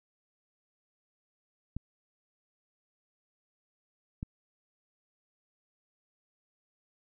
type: clicks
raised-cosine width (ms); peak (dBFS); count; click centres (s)
5; -23; 2; 1.766 / 4.229
effects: none